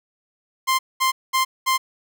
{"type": "tone bursts", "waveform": "sawtooth", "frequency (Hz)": 1048, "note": "C6", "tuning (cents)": 2, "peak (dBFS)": -13, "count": 4, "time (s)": [0.67, 1.78], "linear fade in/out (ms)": 20, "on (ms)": 120, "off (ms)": 210, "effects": []}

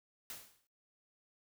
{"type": "noise with exponential decay", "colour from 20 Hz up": "white", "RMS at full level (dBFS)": -43, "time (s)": [0.3, 0.67], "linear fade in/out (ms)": 0, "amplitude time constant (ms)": 79, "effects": ["noise-tail reverb RT60 0.4 s tail -25 dB re dry"]}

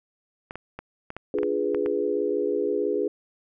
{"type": "clicks", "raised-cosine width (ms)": 0.5, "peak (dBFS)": -20, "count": 9, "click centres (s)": [0.509, 0.556, 0.79, 1.104, 1.166, 1.386, 1.432, 1.747, 1.861]}
{"type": "chord", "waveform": "sine", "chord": "D diminished seventh", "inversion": "none", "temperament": "equal", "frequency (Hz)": [293.7, 349.2, 415.3, 493.9], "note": ["D4", "F4", "Ab4", "Cb5"], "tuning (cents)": [0, 0, 0, 0], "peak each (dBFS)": [-31, -30, -25, -29], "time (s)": [1.34, 3.08], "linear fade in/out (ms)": 2}
{"effects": []}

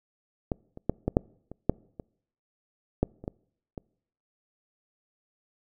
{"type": "clicks", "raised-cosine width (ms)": 2, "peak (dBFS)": [-14, -28, -10, -12, -6, -27, -7, -24, -9, -28, -18, -23], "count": 12, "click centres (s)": [0.518, 0.774, 0.896, 1.08, 1.169, 1.516, 1.696, 1.998, 3.03, 3.24, 3.279, 3.778], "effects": ["noise-tail reverb RT60 0.7 s tail -26 dB re dry"]}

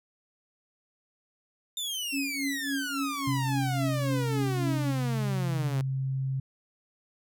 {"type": "exponential sweep", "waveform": "sawtooth", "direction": "down", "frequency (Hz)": [3631, 130.81], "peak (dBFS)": -28, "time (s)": [1.77, 5.81], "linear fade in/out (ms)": 2}
{"type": "tone with tremolo", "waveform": "sine", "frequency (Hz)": 277.2, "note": "C#4", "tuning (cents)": 0, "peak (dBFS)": -27, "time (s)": [2.12, 4.92], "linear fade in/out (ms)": 20, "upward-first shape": "triangle", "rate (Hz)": 3.6, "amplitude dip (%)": 90}
{"type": "tone with pitch glide", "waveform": "sine", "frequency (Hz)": [130.81, 133.48], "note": ["C3", "C3"], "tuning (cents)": [0, 35], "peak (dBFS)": -27, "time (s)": [3.27, 6.4], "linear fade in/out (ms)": 5, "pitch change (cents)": 35, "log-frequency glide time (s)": [4.37, 5.26]}
{"effects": []}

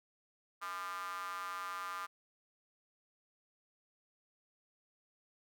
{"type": "tone with high-pass filter", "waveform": "square", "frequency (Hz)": 92.5, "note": "F#2", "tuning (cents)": 0, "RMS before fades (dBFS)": -42, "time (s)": [0.61, 2.07], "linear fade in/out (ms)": 20, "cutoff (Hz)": 1200, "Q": 6.2, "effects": []}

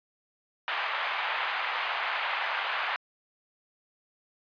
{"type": "band-pass noise", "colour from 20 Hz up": "pink", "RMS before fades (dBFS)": -31, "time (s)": [0.68, 2.96], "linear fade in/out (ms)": 0, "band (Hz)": [810, 3000], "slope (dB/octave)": 24, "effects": ["resampled to 11025 Hz"]}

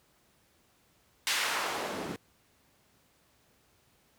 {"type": "noise with band-pass filter sweep", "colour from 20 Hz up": "white", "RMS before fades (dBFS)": -33, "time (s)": [1.27, 2.16], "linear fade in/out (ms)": 0, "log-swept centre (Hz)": [2600, 210], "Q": 0.86, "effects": ["pink hiss -67 dBFS RMS until 4.18 s", "high-pass 60 Hz 12 dB/octave"]}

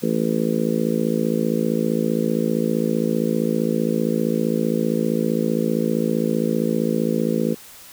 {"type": "harmonic tone", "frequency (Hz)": 55.3, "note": "A1", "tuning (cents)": 9, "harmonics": [3, 4, 5, 6, 7, 8, 9], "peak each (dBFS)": [-26, -22, -28, -27, -28, -27, -27], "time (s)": [0.02, 7.55], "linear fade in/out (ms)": 20, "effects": ["white hiss -43 dBFS RMS until 7.92 s"]}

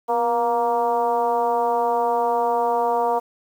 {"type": "tone with frequency modulation", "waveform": "sine", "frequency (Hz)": 707, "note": "F5", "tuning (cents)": 21, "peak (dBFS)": -17, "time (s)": [0.08, 3.2], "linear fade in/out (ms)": 20, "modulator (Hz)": 230, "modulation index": 1.4, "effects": ["high-pass 300 Hz 12 dB/octave", "8-bit"]}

